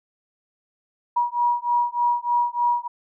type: beating tone pair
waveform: sine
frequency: 959 / 962.3 Hz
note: A#5 / B5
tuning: +49 / -45 cents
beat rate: 3.3 Hz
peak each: -22 dBFS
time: 1.16-2.88 s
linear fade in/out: 10 ms
effects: none